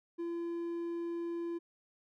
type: tone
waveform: triangle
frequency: 340 Hz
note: F4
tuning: 46 cents flat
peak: -33 dBFS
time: 0.18-1.59 s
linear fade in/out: 20 ms
effects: none